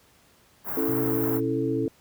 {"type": "band-stop noise", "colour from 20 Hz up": "white", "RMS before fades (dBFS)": -31, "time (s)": [0.64, 1.41], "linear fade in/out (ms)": 50, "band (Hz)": [1400, 15000], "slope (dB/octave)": 24}
{"type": "chord", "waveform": "sine", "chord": "A major", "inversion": "first", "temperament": "just", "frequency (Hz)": [275, 330, 440], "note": ["C#4", "E4", "A4"], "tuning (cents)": [-14, 2, 0], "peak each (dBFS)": -28, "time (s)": [0.77, 1.88], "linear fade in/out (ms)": 2}
{"type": "tone with vibrato", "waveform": "sine", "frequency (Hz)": 123.47, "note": "B2", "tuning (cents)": 0, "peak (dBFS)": -31, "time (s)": [0.88, 1.86], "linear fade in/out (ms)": 5, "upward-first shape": "triangle", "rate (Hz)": 1.7, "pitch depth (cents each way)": 49}
{"effects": ["pink hiss -59 dBFS RMS until 2 s", "high-pass 60 Hz 12 dB/octave"]}